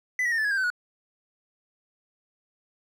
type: tone with pitch steps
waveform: triangle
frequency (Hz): 2000 / 1911.9 / 1827.7 / 1747.1 / 1670.2 / 1596.6 / 1526.3 / 1459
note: B6 / A#6 / A#6 / A6 / G#6 / G6 / G6 / F#6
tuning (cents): +21 / +43 / -35 / -13 / +9 / +31 / -47 / -25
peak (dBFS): -21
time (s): 0.19-0.702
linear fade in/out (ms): 2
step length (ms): 64
effects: none